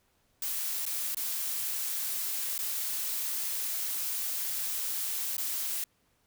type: noise with dropouts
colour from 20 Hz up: blue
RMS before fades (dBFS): -33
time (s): 0.42-5.84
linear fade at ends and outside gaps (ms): 2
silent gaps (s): 0.854-0.863 / 1.147-1.169 / 2.58-2.589 / 5.368-5.38
effects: pink hiss -71 dBFS RMS until 6.26 s